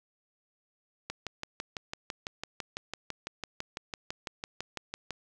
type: click train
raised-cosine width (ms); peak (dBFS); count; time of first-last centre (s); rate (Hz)
0.2; -18; 25; 1.1-5.107; 5.99
effects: none